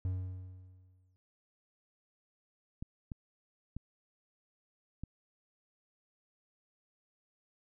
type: tone with exponential decay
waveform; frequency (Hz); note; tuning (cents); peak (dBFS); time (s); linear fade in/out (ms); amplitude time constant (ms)
triangle; 92.5; F#2; 0; -28; 0.05-1.16; 0; 240
type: clicks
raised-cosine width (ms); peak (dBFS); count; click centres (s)
5; -28; 4; 2.825 / 3.118 / 3.766 / 5.036
effects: none